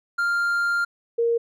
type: tone pair in turn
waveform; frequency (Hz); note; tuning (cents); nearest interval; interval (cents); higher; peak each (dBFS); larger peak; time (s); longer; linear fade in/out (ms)
triangle / sine; 1396.9 / 466.2; F6 / A#4; 0 / 0; octave + perfect fifth; 1900; first; -18; neither; 0.18-0.85 / 1.18-1.38; first; 10
effects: none